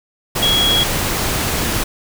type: tone in noise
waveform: sine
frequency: 3322 Hz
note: G#7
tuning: in tune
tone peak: -13 dBFS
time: 0.42-0.84 s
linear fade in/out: 10 ms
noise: pink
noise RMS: -19 dBFS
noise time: 0.35-1.84 s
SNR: +3 dB
effects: none